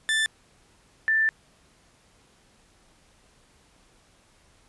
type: tone pair in turn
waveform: 30% pulse / sine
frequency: 1765 / 1772 Hz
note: A6 / A6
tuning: +5 / +12 cents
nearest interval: unison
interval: 7 cents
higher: second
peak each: -19 dBFS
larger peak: neither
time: 0.09-0.26 / 1.08-1.29 s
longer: second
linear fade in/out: 0 ms
effects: pink hiss -60 dBFS RMS until 4.68 s + resampled to 24000 Hz